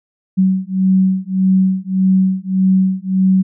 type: beating tone pair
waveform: sine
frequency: 187.9 / 189.6 Hz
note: F#3 / F#3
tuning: +27 / +43 cents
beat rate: 1.7 Hz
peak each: -14 dBFS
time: 0.37-3.43 s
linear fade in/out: 20 ms
effects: none